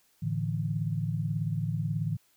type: chord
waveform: sine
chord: A suspended fourth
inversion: none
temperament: just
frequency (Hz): 110 / 146.67 / 165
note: A2 / D3 / E3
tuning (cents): 0 / -2 / +2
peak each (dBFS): -32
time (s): 0.22-2.17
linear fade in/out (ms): 10
effects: white hiss -67 dBFS RMS until 2.36 s